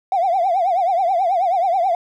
triangle tone with vibrato, 728 Hz, F#5, 28 cents flat, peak -11 dBFS, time 0.12-1.95 s, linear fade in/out 2 ms, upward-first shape triangle, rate 9.3 Hz, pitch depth 180 cents each way, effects tanh soft clip ceiling -12 dBFS

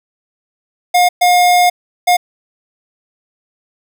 square tone bursts at uneven times, 714 Hz, F5, 38 cents sharp, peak -8 dBFS, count 3, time 0.94-1.09 / 1.21-1.7 / 2.07-2.17 s, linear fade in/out 10 ms, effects none

